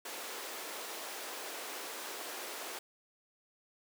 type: high-pass noise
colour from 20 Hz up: pink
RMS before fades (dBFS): -43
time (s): 0.05-2.79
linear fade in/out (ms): 5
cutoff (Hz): 360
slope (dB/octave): 24
effects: none

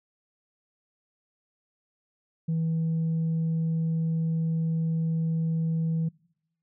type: tone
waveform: sine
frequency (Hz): 162.6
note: E3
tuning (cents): -23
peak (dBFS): -22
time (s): 2.48-6.09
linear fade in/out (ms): 10
effects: noise-tail reverb RT60 0.8 s tail -26 dB re dry + tanh soft clip ceiling -22 dBFS

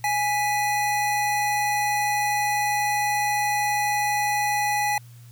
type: tone pair together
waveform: square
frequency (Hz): 830.6 / 1975.5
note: G#5 / B6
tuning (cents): 0 / 0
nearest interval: octave + minor third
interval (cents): 1500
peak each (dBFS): -23 / -28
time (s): 0.04-4.98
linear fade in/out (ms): 2
effects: added 119 Hz sine -43 dBFS peak until 5.31 s + white hiss -56 dBFS RMS until 5.31 s

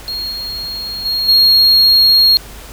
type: tone with level steps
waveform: triangle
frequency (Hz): 4271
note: C8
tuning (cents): +35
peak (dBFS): -18 / -20 / -13 / -5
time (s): 0.08-2.37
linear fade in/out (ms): 0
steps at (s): 0.31 / 1.05 / 1.28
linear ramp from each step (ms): 10
effects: added 49 Hz sine -35 dBFS peak until 2.72 s + pink hiss -35 dBFS RMS until 2.72 s

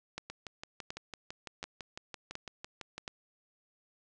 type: two click trains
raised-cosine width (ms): 0.2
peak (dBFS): -21 / -24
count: 5 / 17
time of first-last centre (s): 0.18-3.079 / 0.3-2.98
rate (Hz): 1.38 / 5.97
effects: resampled to 22050 Hz + 9-bit

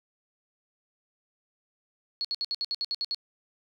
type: tone bursts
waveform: sine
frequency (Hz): 4350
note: C#8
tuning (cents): -33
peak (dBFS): -27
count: 10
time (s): 2.21-3.146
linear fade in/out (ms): 0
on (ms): 36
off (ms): 64
effects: none

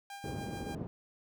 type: tone with tremolo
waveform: sawtooth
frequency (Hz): 800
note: G5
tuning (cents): +35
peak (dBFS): -38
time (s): 0.1-0.75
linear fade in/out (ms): 2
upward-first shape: triangle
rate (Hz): 6.9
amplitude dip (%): 50
type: band-pass noise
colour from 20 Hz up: pink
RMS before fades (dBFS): -40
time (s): 0.24-0.87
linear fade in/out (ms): 0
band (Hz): 110 to 380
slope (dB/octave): 12
effects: none

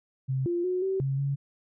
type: tone with pitch steps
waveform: sine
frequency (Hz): 132.2 / 347 / 365.3 / 383 / 135.9 / 139.5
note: C3 / F4 / F#4 / G4 / C#3 / C#3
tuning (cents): +18 / -11 / -22 / -40 / -34 / +11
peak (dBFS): -25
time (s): 0.28-1.36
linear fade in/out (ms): 20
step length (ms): 180
effects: none

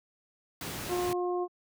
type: noise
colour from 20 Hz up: pink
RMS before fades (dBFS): -37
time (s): 0.61-1.13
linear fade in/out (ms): 2
type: harmonic tone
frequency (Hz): 356.8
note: F4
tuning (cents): +37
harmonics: 1 / 2 / 3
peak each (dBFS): -29 / -35 / -39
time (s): 0.88-1.48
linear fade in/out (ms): 50
effects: high-pass 80 Hz 12 dB/octave

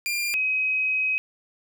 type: tone pair in turn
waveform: sawtooth / sine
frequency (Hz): 2395 / 2533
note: D7 / D#7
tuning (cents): +33 / +30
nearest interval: minor second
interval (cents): 97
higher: second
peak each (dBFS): -21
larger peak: neither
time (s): 0.06-0.34 / 0.34-1.18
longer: second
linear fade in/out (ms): 0
effects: none

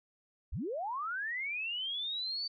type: linear sweep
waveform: sine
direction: up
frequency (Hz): 31.71 to 4600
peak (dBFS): -34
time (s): 0.52-2.48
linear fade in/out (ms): 10
effects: none

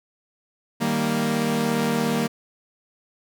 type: chord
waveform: sawtooth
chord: Eb major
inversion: none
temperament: equal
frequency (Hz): 155.56 / 196 / 233.1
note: Eb3 / G3 / Bb3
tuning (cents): 0 / 0 / 0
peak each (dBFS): -24 / -23 / -19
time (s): 0.8-2.28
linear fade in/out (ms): 20
effects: none

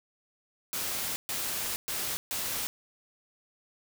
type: noise bursts at uneven times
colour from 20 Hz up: white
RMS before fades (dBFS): -33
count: 4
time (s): 0.73-1.16 / 1.29-1.76 / 1.88-2.17 / 2.31-2.67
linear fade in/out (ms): 0
effects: none

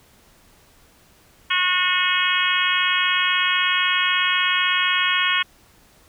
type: harmonic tone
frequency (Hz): 363.8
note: F#4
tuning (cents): -29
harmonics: 3 / 4 / 5 / 6 / 7 / 8 / 9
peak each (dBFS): -25 / -25 / -25 / -25 / -25 / -25 / -25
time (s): 1.5-5.43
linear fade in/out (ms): 10
effects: pink hiss -54 dBFS RMS until 6.08 s

